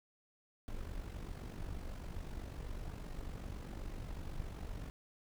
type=noise with amplitude modulation; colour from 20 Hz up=brown; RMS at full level=-41 dBFS; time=0.68-4.9 s; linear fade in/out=0 ms; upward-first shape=sine; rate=47.9 Hz; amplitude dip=60%; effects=none